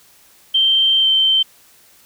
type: tone with pitch glide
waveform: sine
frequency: 3136 to 3111 Hz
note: G7 to G7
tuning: 0 to -14 cents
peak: -11 dBFS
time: 0.54-1.43 s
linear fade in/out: 10 ms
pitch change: -14 cents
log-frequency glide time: 1-1.07 s
effects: white hiss -50 dBFS RMS until 2.05 s